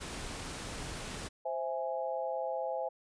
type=noise; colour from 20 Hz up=pink; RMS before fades=-41 dBFS; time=0-1.29 s; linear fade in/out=20 ms
type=chord; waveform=sine; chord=C augmented; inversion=none; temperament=equal; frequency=523.3 / 659.3 / 830.6 Hz; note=C5 / E5 / G#5; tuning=0 / 0 / 0 cents; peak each=-36 / -37 / -38 dBFS; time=1.45-2.89 s; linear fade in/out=10 ms
effects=resampled to 22050 Hz